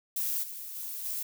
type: noise with level steps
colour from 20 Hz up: violet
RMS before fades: -31 / -41 / -38 / -34 dBFS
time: 0.16-1.23 s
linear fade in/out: 5 ms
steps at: 0.42 / 0.75 / 1.04 s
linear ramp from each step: 20 ms
effects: none